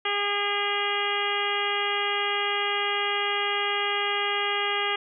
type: harmonic tone with a mistuned harmonic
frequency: 407.4 Hz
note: G#4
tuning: 33 cents flat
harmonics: 1 / 2 / 3 / 4 / 5 / 6 / 7 / 8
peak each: -32 / -32 / -31 / -34 / -31 / -35 / -31 / -33 dBFS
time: 0.05-4.96 s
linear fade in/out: 5 ms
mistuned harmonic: 6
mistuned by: -24 cents
effects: none